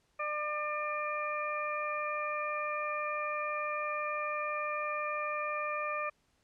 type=harmonic tone; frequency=599 Hz; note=D5; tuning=34 cents sharp; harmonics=1 / 2 / 3 / 4; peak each=-38 / -35 / -43 / -39 dBFS; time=0.19-6.1 s; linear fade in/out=10 ms; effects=pink hiss -73 dBFS RMS until 6.43 s + low-pass 9000 Hz 12 dB/octave